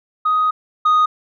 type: tone pair in turn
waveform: sine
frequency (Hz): 1251 / 1242.4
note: D#6 / D#6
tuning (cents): +9 / -3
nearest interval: unison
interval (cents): 12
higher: first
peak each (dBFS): -12 / -8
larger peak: second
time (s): 0.25-0.51 / 0.85-1.06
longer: first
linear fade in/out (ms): 10
effects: tanh soft clip ceiling -10 dBFS